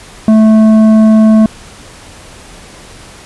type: tone with tanh clipping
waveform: triangle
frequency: 218.4 Hz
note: A3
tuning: 13 cents flat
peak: -4 dBFS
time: 0.28-1.46 s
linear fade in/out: 2 ms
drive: 13 dB
effects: pink hiss -34 dBFS RMS until 3.25 s + resampled to 24000 Hz